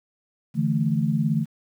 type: chord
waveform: sine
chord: D suspended second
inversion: none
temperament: equal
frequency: 146.83 / 164.81 / 220 Hz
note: D3 / E3 / A3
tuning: 0 / 0 / 0 cents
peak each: -24 dBFS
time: 0.54-1.46 s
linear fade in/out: 50 ms
effects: 9-bit